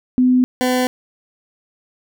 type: tone pair in turn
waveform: sine / 20% pulse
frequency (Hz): 252.6 / 252.6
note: B3 / B3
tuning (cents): +39 / +39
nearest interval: unison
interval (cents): 0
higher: neither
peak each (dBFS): -10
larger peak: neither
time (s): 0.18-0.44 / 0.61-0.87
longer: neither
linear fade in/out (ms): 0
effects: none